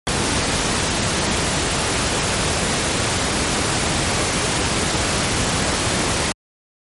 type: noise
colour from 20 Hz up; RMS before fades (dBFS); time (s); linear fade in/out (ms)
pink; -19; 0.07-6.32; 0
effects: high-pass 60 Hz 12 dB/octave + MP3 48 kbps